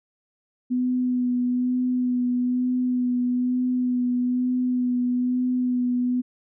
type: tone with vibrato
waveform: sine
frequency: 249.1 Hz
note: B3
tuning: 15 cents sharp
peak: -20 dBFS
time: 0.7-6.22 s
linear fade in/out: 20 ms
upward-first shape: sine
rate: 1.1 Hz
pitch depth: 17 cents each way
effects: none